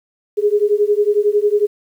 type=beating tone pair; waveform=sine; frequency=409.5 / 420.5 Hz; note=G#4 / G#4; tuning=-24 / +22 cents; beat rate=11 Hz; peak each=-15 dBFS; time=0.37-1.67 s; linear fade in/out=20 ms; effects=8-bit